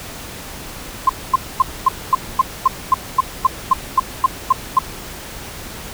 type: tone bursts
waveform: sine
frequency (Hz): 1049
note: C6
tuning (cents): +4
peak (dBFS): -7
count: 15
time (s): 1.07-4.79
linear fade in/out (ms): 5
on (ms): 24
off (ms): 240
effects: pink hiss -32 dBFS RMS until 5.93 s